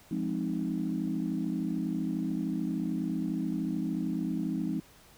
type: chord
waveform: sine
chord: F minor seventh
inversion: none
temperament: equal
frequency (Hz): 174.61 / 207.7 / 261.6 / 311.1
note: F3 / Ab3 / C4 / Eb4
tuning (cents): 0 / 0 / 0 / 0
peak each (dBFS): -34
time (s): 0.11-4.8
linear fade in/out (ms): 5
effects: tanh soft clip ceiling -20 dBFS + pink hiss -57 dBFS RMS until 5.17 s